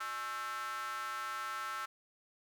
square tone with high-pass filter, 120.5 Hz, B2, 42 cents flat, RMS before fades -40 dBFS, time 0-1.86 s, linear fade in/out 10 ms, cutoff 1300 Hz, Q 5.4, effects none

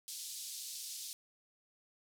pink band-pass noise, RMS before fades -45 dBFS, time 0.08-1.13 s, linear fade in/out 0 ms, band 4000 to 13000 Hz, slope 24 dB/octave, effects none

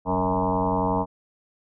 sine tone with frequency modulation, 554.4 Hz, C#5, in tune, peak -20 dBFS, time 0.05-1.06 s, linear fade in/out 50 ms, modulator 91 Hz, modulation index 5.1, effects none

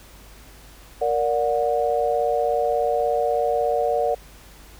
sine chord, Bb augmented, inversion none, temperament just, 466.2 / 582.7 / 728.4 Hz, Bb4 / D5 / F#5, 0 / -14 / -27 cents, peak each -23 dBFS, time 1.01-4.15 s, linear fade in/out 10 ms, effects added 50 Hz sine -46 dBFS peak until 4.79 s + pink hiss -48 dBFS RMS until 4.79 s

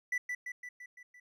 triangle tone with echo, 1975.5 Hz, B6, in tune, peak -28 dBFS, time 0.12-0.18 s, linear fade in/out 5 ms, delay 170 ms, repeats 6, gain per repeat -4 dB, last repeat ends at 1.2 s, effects none

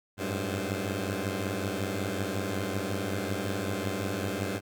10% pulse tone cluster, 94.8 / 100.2 / 107.5 / 521 Hz, F#2 / G2 / A2 / C5, +43 / +38 / -40 / -7 cents, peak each -25 / -26 / -29 / -34 dBFS, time 0.17-4.61 s, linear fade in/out 50 ms, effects none

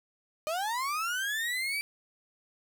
35% pulse linear sweep, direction up, 599 to 2336 Hz, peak -28 dBFS, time 0.47-1.81 s, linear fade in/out 0 ms, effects none

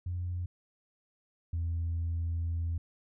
sine tone pair in turn, 88.7 / 83.75 Hz, F2 / E2, +27 / +28 cents, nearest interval minor second, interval 99 cents, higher first, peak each -31 / -28 dBFS, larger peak second, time 0.06-0.46 / 1.53-2.78 s, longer second, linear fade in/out 5 ms, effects tanh soft clip ceiling -27 dBFS

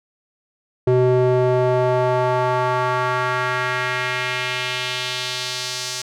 square tone with band-pass filter sweep, 126.1 Hz, B2, 36 cents sharp, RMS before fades -20 dBFS, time 0.87-6.02 s, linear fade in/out 5 ms, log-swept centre 370 to 5700 Hz, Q 1.6, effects none

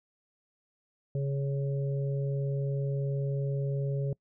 harmonic tone, 138.59 Hz, C#3, in tune, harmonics 1 / 3 / 4, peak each -28 / -38 / -40 dBFS, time 1.15-4.13 s, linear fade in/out 2 ms, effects noise-tail reverb RT60 0.1 s tail -25 dB re dry

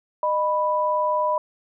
sine tone pair together, 611.9 / 987.8 Hz, D#5 / B5, -29 / 0 cents, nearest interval minor sixth, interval 829 cents, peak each -23 / -21 dBFS, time 0.23-1.38 s, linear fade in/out 2 ms, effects none

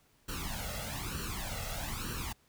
pink noise with flanger, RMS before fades -38 dBFS, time 0.28-2.33 s, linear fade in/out 10 ms, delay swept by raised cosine 0.69 to 1.52 ms, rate 1.1 Hz, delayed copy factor +0.8, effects pink hiss -68 dBFS RMS until 2.48 s

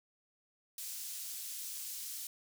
pink high-pass noise, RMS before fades -43 dBFS, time 0.78-2.27 s, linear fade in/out 2 ms, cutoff 6100 Hz, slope 12 dB/octave, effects none

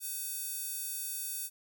square tone with high-pass filter, 510 Hz, C5, 44 cents flat, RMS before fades -38 dBFS, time 0-1.5 s, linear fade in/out 50 ms, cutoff 9600 Hz, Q 1.1, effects none

